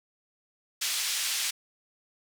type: band-pass noise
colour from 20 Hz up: pink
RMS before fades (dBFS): -30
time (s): 0.81-1.51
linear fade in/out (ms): 10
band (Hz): 2900 to 10000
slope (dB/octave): 12
effects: none